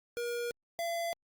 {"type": "tone pair in turn", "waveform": "square", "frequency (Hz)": [476.6, 678.2], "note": ["A#4", "E5"], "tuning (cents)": [38, 49], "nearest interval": "tritone", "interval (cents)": 611, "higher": "second", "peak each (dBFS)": [-34, -33], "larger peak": "second", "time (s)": [[0.17, 0.51], [0.79, 1.13]], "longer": "neither", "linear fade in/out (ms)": 0, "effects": ["Opus 48 kbps"]}